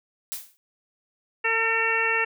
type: noise with exponential decay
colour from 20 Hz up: blue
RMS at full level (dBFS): -28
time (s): 0.32-0.57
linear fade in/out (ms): 0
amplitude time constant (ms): 53
type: harmonic tone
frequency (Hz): 451.9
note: A4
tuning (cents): +46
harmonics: 1 / 2 / 3 / 4 / 5 / 6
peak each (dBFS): -30 / -31 / -30 / -25 / -29 / -26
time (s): 1.44-2.25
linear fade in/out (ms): 10
effects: none